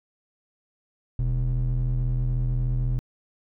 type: ring-modulated tone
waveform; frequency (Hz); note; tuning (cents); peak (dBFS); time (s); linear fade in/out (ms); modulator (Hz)
triangle; 81.3; E2; -23; -16; 1.19-2.99; 0; 43.1
effects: tanh soft clip ceiling -12 dBFS